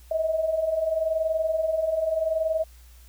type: tone pair together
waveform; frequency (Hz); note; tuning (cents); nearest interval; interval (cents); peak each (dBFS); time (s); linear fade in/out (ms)
sine; 622.3 / 643.1; D#5 / E5; 0 / -43; minor second; 57; -29 / -23; 0.11-2.64; 5
effects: added 60 Hz sine -47 dBFS peak until 3.08 s + white hiss -57 dBFS RMS until 3.08 s